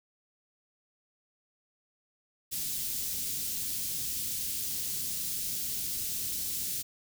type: band-stop noise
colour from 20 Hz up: white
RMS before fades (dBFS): -34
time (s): 2.51-6.83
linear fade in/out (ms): 20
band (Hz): 230 to 4200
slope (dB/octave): 12
effects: none